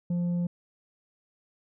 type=tone with tanh clipping; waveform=sine; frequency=174.61 Hz; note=F3; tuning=in tune; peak=-26 dBFS; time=0.1-0.47 s; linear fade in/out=5 ms; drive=4 dB; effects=none